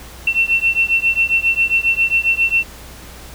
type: beating tone pair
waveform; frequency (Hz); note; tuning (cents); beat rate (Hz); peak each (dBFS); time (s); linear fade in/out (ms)
sine; 2700 / 2707.4; E7 / E7; +41 / +46; 7.4; -16; 0.27-2.64; 5
effects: added 60 Hz sine -38 dBFS peak until 3.34 s + pink hiss -38 dBFS RMS until 3.34 s